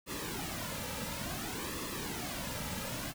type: noise with flanger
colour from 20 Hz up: pink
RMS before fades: -39 dBFS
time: 0.06-3.14 s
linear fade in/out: 50 ms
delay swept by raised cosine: 1.3 to 2.8 ms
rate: 0.57 Hz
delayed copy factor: -0.65
effects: none